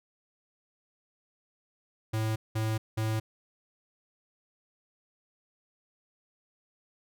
square tone bursts, 110 Hz, A2, in tune, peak -28 dBFS, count 3, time 2.13-3.2 s, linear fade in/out 10 ms, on 230 ms, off 190 ms, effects none

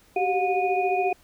sine tone cluster, 379.7 / 394 / 720 / 2468 Hz, F#4 / G4 / F#5 / D#7, +45 / +9 / -47 / -15 cents, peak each -27 / -29 / -23 / -31 dBFS, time 0.16-1.13 s, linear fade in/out 5 ms, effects pink hiss -58 dBFS RMS until 1.23 s

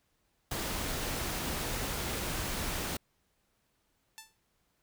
pink noise, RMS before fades -35 dBFS, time 0.51-2.97 s, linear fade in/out 5 ms
5% pulse tone with exponential decay, 882 Hz, A5, 4 cents sharp, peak -30 dBFS, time 4.18-4.37 s, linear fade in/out 0 ms, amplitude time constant 40 ms
effects pink hiss -75 dBFS RMS until 4.82 s

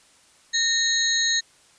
sine tone cluster, 1835 / 3853 / 4227 / 6580 Hz, A#6 / B7 / C8 / G#8, -28 / -44 / +17 / -17 cents, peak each -25 dBFS, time 0.53-1.41 s, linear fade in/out 20 ms, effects white hiss -56 dBFS RMS until 1.78 s + resampled to 22050 Hz

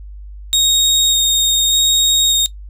30% pulse tone with vibrato, 3729 Hz, A#7, in tune, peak -8 dBFS, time 0.53-2.46 s, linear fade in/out 0 ms, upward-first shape square, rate 0.84 Hz, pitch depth 9 cents each way, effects noise-tail reverb RT60 0.1 s tail -19 dB re dry + added 50 Hz sine -30 dBFS peak until 2.69 s

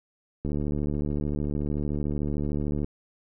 click train, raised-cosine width 3 ms, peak -17 dBFS, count 177, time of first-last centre 0.45-2.845 s, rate 73.5 Hz, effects none

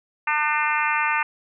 harmonic tone with a mistuned harmonic, 300.8 Hz, D4, 42 cents sharp, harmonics 3 / 4 / 5 / 6 / 7 / 8 / 9, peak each -25 / -26 / -27 / -28 / -28 / -29 / -30 dBFS, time 0.27-1.23 s, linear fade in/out 5 ms, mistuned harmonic 9, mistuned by -19 cents, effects none

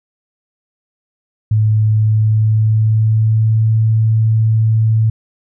sine tone with pitch glide, 108.1 to 110.75 Hz, A2 to A2, -30 to +12 cents, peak -9 dBFS, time 1.51-5.1 s, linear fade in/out 5 ms, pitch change +42 cents, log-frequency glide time 1.88-3.75 s, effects none

